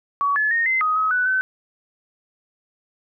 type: tone with pitch steps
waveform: sine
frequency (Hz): 1130 / 1718 / 1849 / 2065 / 1253 / 1275 / 1488 / 1523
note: C#6 / A6 / A#6 / C7 / D#6 / D#6 / F#6 / F#6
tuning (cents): +33 / -42 / -15 / -23 / +12 / +42 / +9 / +50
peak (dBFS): -17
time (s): 0.21-1.41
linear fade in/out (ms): 0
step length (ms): 150
effects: none